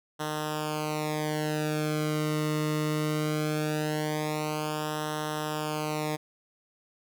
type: tone with flanger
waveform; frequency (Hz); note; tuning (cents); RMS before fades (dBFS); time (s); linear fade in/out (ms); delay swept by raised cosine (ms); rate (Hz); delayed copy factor
sawtooth; 152.8; D#3; -31; -30; 0.19-6.17; 20; 0.43 to 1.25; 0.2; -1
effects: none